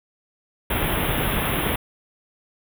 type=band-stop noise; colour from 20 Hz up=pink; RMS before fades=-23 dBFS; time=0.7-1.76 s; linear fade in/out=5 ms; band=3600 to 10000 Hz; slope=96 dB/octave; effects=none